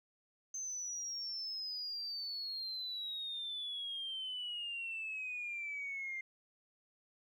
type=exponential sweep; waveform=sine; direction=down; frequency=6272 to 2093 Hz; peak=-38 dBFS; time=0.54-6.21 s; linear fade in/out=5 ms; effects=tanh soft clip ceiling -34 dBFS + 13-bit